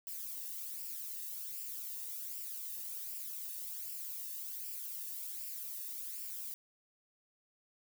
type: noise with flanger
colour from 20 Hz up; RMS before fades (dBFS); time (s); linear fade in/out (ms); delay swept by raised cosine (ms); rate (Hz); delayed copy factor
violet; -43; 0.07-6.54; 0; 0.39 to 1.11; 1.3; +0.55
effects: none